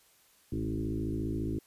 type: tone with frequency modulation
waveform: sine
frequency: 199.6 Hz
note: G3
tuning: 32 cents sharp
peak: -30 dBFS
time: 0.52-1.59 s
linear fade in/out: 5 ms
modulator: 54.5 Hz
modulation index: 3
effects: white hiss -64 dBFS RMS until 1.66 s + resampled to 32000 Hz